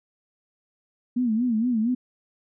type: tone with vibrato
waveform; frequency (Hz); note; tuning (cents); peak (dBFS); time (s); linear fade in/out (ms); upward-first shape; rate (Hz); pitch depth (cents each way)
sine; 233.1; A#3; 0; -20; 1.16-1.95; 10; sine; 4.3; 140
effects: none